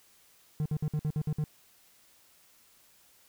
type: tone bursts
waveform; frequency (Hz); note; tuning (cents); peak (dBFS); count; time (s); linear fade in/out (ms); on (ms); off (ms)
triangle; 151.7; D#3; -44; -25; 8; 0.6-1.44; 0; 56; 56
effects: white hiss -62 dBFS RMS until 3.28 s